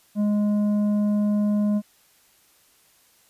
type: tone with tanh clipping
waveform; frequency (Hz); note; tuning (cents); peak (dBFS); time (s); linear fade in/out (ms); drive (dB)
sine; 207.7; G#3; 0; -20; 0.15-1.82; 50; 7
effects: white hiss -59 dBFS RMS until 3.29 s + resampled to 32000 Hz